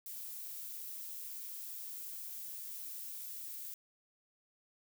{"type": "noise", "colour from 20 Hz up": "violet", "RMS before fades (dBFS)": -45, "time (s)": [0.06, 3.74], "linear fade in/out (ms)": 2, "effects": []}